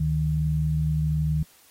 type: tone pair together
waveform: sine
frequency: 72.8 / 154.08 Hz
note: D2 / D#3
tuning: -15 / -17 cents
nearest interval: octave + minor second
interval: 1298 cents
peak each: -27 / -22 dBFS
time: 0-1.43 s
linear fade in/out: 5 ms
effects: white hiss -56 dBFS RMS until 1.7 s + AAC 48 kbps